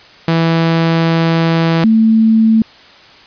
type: tone pair in turn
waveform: sawtooth / sine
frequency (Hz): 164.81 / 222.2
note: E3 / A3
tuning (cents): 0 / +17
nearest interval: perfect fourth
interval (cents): 517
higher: second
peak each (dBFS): -6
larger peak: neither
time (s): 0.28-1.84 / 1.84-2.62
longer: first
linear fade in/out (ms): 2
effects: white hiss -40 dBFS RMS until 3.26 s + resampled to 11025 Hz